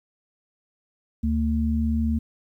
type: tone pair together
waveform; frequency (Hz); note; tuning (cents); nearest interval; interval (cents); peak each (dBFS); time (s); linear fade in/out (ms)
sine; 75.52 / 226.3; D2 / A3; +49 / +49; octave + perfect fifth; 1900; -23; 1.23-2.19; 10
effects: 10-bit